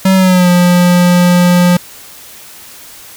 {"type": "tone with pitch glide", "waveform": "square", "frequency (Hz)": [190, 177.28], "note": ["F#3", "F3"], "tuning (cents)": [46, 26], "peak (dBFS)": -6, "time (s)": [0.05, 1.77], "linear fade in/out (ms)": 5, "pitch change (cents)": -120, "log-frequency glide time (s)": [0.15, 0.49], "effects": ["white hiss -34 dBFS RMS until 3.16 s"]}